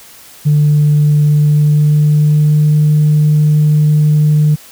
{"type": "tone with pitch glide", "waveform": "sine", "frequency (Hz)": [148.5, 151.01], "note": ["D3", "D3"], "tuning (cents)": [20, 49], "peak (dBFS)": -5, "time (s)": [0.45, 4.56], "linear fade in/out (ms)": 20, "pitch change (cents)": 29, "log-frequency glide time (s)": [1.29, 2.76], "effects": ["tanh soft clip ceiling -3 dBFS", "white hiss -38 dBFS RMS until 4.71 s"]}